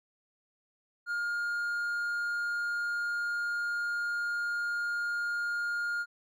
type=tone; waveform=triangle; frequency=1416 Hz; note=F6; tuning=23 cents sharp; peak=-28 dBFS; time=1.06-6.06 s; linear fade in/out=50 ms; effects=none